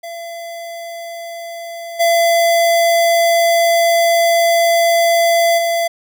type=tone with level steps; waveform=square; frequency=677 Hz; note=E5; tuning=46 cents sharp; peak=-27 / -11 / -15 dBFS; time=0.03-5.88 s; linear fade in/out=10 ms; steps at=1.99 / 5.57 s; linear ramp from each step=20 ms; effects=none